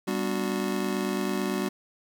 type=chord; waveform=square; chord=G major seventh; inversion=none; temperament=just; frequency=196 / 245 / 294 / 367.5 Hz; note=G3 / B3 / D4 / F#4; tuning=0 / -14 / +2 / -12 cents; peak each=-31 / -34 / -35 / -32 dBFS; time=0.07-1.69 s; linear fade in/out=10 ms; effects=10-bit